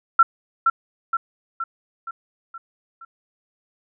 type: tone with echo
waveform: sine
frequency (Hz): 1354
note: E6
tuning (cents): +46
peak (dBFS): -8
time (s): 0.19-0.23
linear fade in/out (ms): 5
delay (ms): 470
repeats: 6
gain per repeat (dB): -5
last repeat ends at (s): 3.05
effects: none